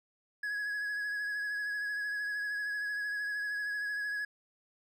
triangle tone with vibrato, 1674 Hz, G#6, 13 cents sharp, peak -31 dBFS, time 0.43-4.25 s, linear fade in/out 5 ms, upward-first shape triangle, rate 13 Hz, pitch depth 31 cents each way, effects none

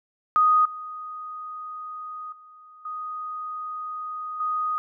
sine tone with level steps, 1244.5 Hz, D#6, in tune, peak -15 / -33 / -46 / -30 / -23 dBFS, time 0.36-4.78 s, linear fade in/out 0 ms, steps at 0.65 / 2.32 / 2.85 / 4.4 s, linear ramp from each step 5 ms, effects none

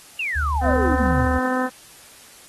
sine exponential sweep, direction down, 2855 to 103.83 Hz, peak -22 dBFS, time 0.19-1.27 s, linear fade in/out 5 ms
sine tone with pitch glide, 73.42 to 75.01 Hz, D2 to D2, 0 to +37 cents, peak -21 dBFS, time 0.35-1.39 s, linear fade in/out 20 ms, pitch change +37 cents, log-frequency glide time 1.18-1.25 s
harmonic tone, 255.4 Hz, C4, 42 cents flat, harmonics 1 / 2 / 3 / 4 / 5 / 6 / 7, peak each -23 / -26 / -28 / -29 / -30 / -31 / -31 dBFS, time 0.61-1.7 s, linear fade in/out 50 ms
effects white hiss -46 dBFS RMS until 2.48 s + AAC 32 kbps

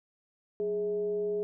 sine tone with frequency modulation, 415.3 Hz, G#4, in tune, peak -28 dBFS, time 0.6-1.43 s, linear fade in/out 0 ms, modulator 231 Hz, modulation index 0.33, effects none

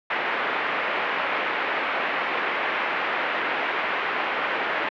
white low-pass noise, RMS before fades -25 dBFS, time 0.1-4.89 s, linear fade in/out 5 ms, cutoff 2400 Hz, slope 24 dB/octave, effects high-pass 400 Hz 12 dB/octave + low-pass 4000 Hz 12 dB/octave

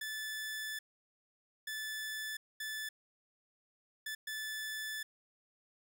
sawtooth tone bursts at uneven times, 1743 Hz, A6, 17 cents flat, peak -35 dBFS, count 5, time 0.01-0.79 / 1.67-2.37 / 2.6-2.89 / 4.06-4.15 / 4.27-5.03 s, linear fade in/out 5 ms, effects none

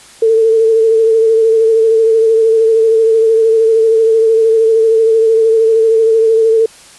sine tone with vibrato, 447.5 Hz, A4, 29 cents sharp, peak -6 dBFS, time 0.22-6.66 s, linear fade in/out 5 ms, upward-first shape sine, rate 13 Hz, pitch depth 29 cents each way, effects white hiss -39 dBFS RMS until 6.98 s + resampled to 24000 Hz

